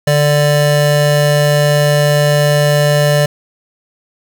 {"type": "tone pair together", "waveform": "square", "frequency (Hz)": [147.1, 588.4], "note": ["D3", "D5"], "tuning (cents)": [3, 3], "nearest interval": "2 octaves", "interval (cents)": 2400, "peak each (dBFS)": [-12, -13], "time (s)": [0.07, 3.26], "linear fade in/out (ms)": 5, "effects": []}